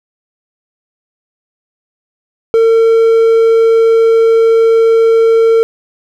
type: tone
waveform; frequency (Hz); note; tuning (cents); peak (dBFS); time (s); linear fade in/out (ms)
triangle; 453.5; A#4; -48; -3; 2.54-5.63; 0
effects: none